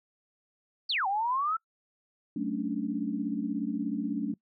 sine exponential two-way sweep, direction down then up, 4856 to 758 to 1348 Hz, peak -26 dBFS, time 0.89-1.57 s, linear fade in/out 10 ms, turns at 1.07 s
sine chord, D major seventh, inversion first, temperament equal with one note detuned, 188.12 / 220 / 277.2 / 293.7 Hz, F#3 / A3 / C#4 / D4, +29 / 0 / 0 / 0 cents, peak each -37 / -33 / -34 / -34 dBFS, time 2.36-4.34 s, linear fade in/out 5 ms
effects noise-tail reverb RT60 0.1 s tail -23 dB re dry

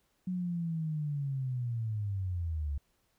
sine linear sweep, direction down, 185 to 68.9 Hz, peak -31 dBFS, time 0.27-2.78 s, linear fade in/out 5 ms, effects pink hiss -74 dBFS RMS until 3.18 s

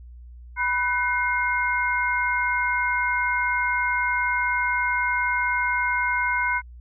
sine tone cluster, 983 / 1504 / 2135 Hz, B5 / F#6 / C7, -8 / +28 / +34 cents, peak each -25 dBFS, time 0.56-6.62 s, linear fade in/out 50 ms, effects added 60 Hz sine -40 dBFS peak until 6.8 s

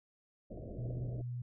pink low-pass noise, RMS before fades -45 dBFS, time 0.5-1.22 s, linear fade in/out 10 ms, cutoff 670 Hz, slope 96 dB/octave
sine tone, 122.1 Hz, B2, 19 cents flat, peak -37 dBFS, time 0.78-1.42 s, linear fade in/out 5 ms
effects none

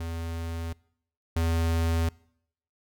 square tone pair in turn, 83 / 82.67 Hz, E2 / E2, +12 / +6 cents, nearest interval unison, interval 6 cents, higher first, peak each -32 / -24 dBFS, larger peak second, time 0-0.73 / 1.36-2.09 s, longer neither, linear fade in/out 5 ms, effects noise-tail reverb RT60 0.7 s tail -24 dB re dry

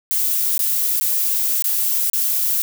violet noise with dropouts, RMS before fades -19 dBFS, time 0.11-2.62 s, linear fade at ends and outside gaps 0 ms, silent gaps 0.579-0.592 / 0.999-1.01 / 1.623-1.642 / 2.099-2.133 s, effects none

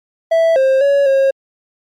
triangle tone with pitch steps, 658 / 531 / 562 / 541 Hz, E5 / C5 / C#5 / C#5, -3 / +25 / +24 / -42 cents, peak -7 dBFS, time 0.31-1.31 s, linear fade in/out 10 ms, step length 250 ms, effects MP3 64 kbps

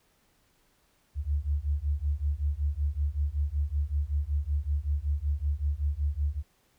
sine beating tone pair, 70.2 / 75.5 Hz, C#2 / D2, +22 / +48 cents, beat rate 5.3 Hz, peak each -29 / -29 dBFS, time 1.15-6.43 s, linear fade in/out 50 ms, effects pink hiss -68 dBFS RMS until 6.78 s

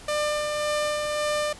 sawtooth tone with tremolo, 598 Hz, D5, 31 cents sharp, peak -19 dBFS, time 0.08-1.53 s, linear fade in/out 5 ms, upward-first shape sine, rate 1.8 Hz, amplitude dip 30%, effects pink hiss -45 dBFS RMS until 1.59 s + resampled to 24000 Hz

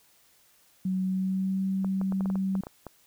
sine tone with pitch glide, 187.2 to 191.58 Hz, F#3 to G3, +20 to -39 cents, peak -25 dBFS, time 0.85-2.61 s, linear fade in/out 5 ms, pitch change +41 cents, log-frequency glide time 1.01-1.63 s
clicks, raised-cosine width 1 ms, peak -24 dBFS, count 11, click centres 1.846 / 2.014 / 2.123 / 2.208 / 2.258 / 2.301 / 2.356 / 2.553 / 2.636 / 2.669 / 2.867 s
effects white hiss -62 dBFS RMS until 3.06 s

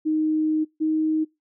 sine tone pair in turn, 311.1 / 313.3 Hz, D#4 / D#4, 0 / +12 cents, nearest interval unison, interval 12 cents, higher second, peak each -19 dBFS, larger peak neither, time 0.05-0.65 / 0.8-1.25 s, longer first, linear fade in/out 20 ms, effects noise-tail reverb RT60 0.2 s tail -23 dB re dry

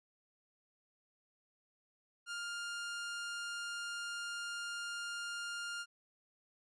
sawtooth tone, 1405 Hz, F6, 10 cents sharp, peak -36 dBFS, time 2.26-5.86 s, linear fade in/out 50 ms, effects resampled to 22050 Hz

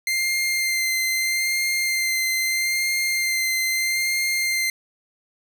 sawtooth tone with vibrato, 2093 Hz, C7, in tune, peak -17 dBFS, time 0.07-4.7 s, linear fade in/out 2 ms, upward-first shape sine, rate 0.78 Hz, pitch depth 17 cents each way, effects none

